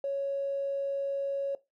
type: tone with tanh clipping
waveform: triangle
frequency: 554.4 Hz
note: C#5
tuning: in tune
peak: -28 dBFS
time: 0.04-1.55 s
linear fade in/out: 2 ms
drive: 2 dB
effects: noise-tail reverb RT60 0.2 s tail -17 dB re dry